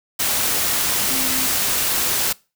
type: tone in noise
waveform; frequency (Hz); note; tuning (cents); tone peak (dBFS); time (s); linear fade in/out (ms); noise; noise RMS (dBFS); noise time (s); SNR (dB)
sine; 261.6; C4; 0; -29; 1.1-1.47; 10; white; -20; 0.19-2.33; -12
effects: noise-tail reverb RT60 0.3 s tail -23 dB re dry